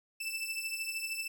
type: beating tone pair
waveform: sawtooth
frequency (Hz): 2641 / 2654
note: E7 / E7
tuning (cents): +3 / +11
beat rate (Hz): 13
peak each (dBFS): -34 / -36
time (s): 0.2-1.28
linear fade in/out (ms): 10
effects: none